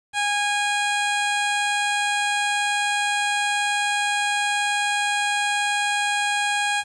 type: tone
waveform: 15% pulse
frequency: 821 Hz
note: G#5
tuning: 20 cents flat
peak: -14 dBFS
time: 0.13-6.84 s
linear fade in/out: 50 ms
effects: resampled to 22050 Hz + 8-bit